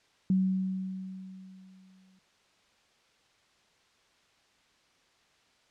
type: tone with exponential decay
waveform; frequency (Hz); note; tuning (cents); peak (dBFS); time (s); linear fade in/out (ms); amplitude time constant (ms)
sine; 188.4; F#3; +32; -21; 0.3-2.19; 2; 410
effects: white hiss -66 dBFS RMS until 5.7 s + low-pass 5000 Hz 12 dB/octave